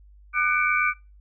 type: tone cluster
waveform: sine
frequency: 1209 / 1492 / 2248 / 2336 Hz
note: D6 / F#6 / C#7 / D7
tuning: +50 / +14 / +24 / -10 cents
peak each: -25 / -24 / -27 / -25 dBFS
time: 0.33-0.94 s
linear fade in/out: 50 ms
effects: noise-tail reverb RT60 0.3 s tail -25 dB re dry + added 50 Hz sine -48 dBFS peak until 1.2 s